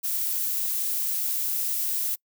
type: noise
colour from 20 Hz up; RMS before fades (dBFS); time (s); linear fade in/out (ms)
violet; -27; 0.03-2.16; 20
effects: noise-tail reverb RT60 0.1 s tail -26 dB re dry